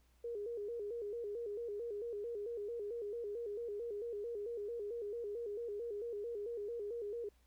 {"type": "tone with vibrato", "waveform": "sine", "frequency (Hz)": 440, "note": "A4", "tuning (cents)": 0, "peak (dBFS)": -39, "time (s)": [0.24, 7.29], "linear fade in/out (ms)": 5, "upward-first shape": "square", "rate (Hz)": 4.5, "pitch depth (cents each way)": 120, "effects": ["added 60 Hz sine -68 dBFS peak until 7.46 s", "pink hiss -75 dBFS RMS until 7.46 s"]}